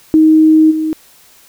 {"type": "tone with level steps", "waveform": "sine", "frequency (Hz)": 314.1, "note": "D#4", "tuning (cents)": 16, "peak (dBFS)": [-4, -13], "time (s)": [0.14, 0.93], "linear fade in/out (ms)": 0, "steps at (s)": 0.7, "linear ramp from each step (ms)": 20, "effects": ["white hiss -45 dBFS RMS until 1.48 s"]}